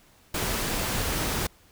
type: noise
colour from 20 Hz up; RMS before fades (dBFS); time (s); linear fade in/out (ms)
pink; -28; 0.34-1.47; 5
effects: pink hiss -58 dBFS RMS until 1.71 s